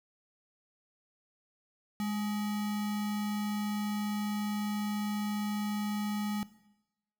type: tone with sample-and-hold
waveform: sine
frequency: 207.7 Hz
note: G#3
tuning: in tune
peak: -30 dBFS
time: 2-6.43 s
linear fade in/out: 0 ms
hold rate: 1050 Hz
effects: noise-tail reverb RT60 0.9 s tail -17 dB re dry